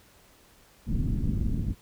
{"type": "low-pass noise", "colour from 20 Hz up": "pink", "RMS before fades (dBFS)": -27, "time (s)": [0.86, 1.75], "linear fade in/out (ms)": 50, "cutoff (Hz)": 250, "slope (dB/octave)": 24, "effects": ["pink hiss -58 dBFS RMS until 1.81 s"]}